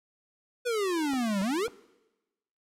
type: exponential two-way sweep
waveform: square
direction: down then up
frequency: 501 to 187.8 to 501 Hz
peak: -27 dBFS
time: 0.65-1.68 s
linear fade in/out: 20 ms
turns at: 1.41 s
type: clicks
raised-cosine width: 1 ms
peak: -27 dBFS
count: 3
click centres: 1.135 / 1.417 / 1.681 s
effects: noise-tail reverb RT60 1.0 s tail -21 dB re dry + low-pass 12000 Hz 12 dB/octave